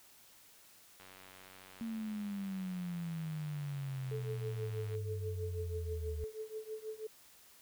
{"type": "click train", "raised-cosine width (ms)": 0.3, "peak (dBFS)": -38, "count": 372, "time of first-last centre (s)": [1, 4.951], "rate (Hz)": 93.9}
{"type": "exponential sweep", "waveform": "sine", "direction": "down", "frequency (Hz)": [230, 74.9], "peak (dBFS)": -37, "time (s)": [1.81, 6.24], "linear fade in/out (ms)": 0}
{"type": "tone with tremolo", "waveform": "sine", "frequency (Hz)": 435.6, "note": "A4", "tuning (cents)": -17, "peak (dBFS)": -37, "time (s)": [4.11, 7.07], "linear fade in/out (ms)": 5, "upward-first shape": "triangle", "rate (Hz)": 6.2, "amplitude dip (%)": 95}
{"effects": ["white hiss -61 dBFS RMS until 7.61 s"]}